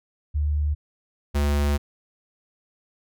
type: tone pair in turn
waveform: sine / square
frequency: 74.2 / 72.25 Hz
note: D2 / D2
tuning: +18 / -28 cents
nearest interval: unison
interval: 46 cents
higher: first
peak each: -20 dBFS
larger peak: neither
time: 0.34-0.75 / 1.34-1.78 s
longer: second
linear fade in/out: 20 ms
effects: none